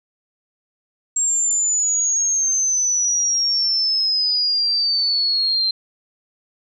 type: exponential sweep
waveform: sine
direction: down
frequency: 7520 to 4125 Hz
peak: -16 dBFS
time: 1.16-5.71 s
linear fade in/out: 5 ms
effects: none